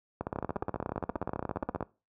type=two click trains; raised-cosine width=1 ms; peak=-19 / -18 dBFS; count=23 / 28; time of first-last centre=0.36-1.827 / 0.21-1.808 s; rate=15 / 16.9 Hz; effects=noise-tail reverb RT60 0.3 s tail -21 dB re dry + high-pass 60 Hz 12 dB/octave